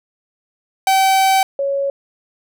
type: tone pair in turn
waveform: 45% pulse / sine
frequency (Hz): 769 / 555.2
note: G5 / C#5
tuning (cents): -33 / +3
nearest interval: tritone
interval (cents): 564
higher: first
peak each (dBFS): -11 / -16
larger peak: first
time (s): 0.87-1.43 / 1.59-1.9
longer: first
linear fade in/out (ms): 2
effects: none